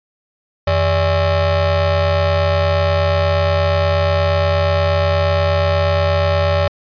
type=ring-modulated tone; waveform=40% pulse; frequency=244.8 Hz; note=B3; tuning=15 cents flat; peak=-9 dBFS; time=0.67-6.68 s; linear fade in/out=5 ms; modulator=333 Hz; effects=resampled to 11025 Hz